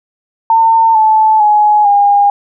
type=tone with pitch steps; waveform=sine; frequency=903 / 871.2 / 840.6 / 811 Hz; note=A5 / A5 / G#5 / G#5; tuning=+45 / -17 / +21 / -41 cents; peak=-5 dBFS; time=0.5-2.3 s; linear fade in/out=2 ms; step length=450 ms; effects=none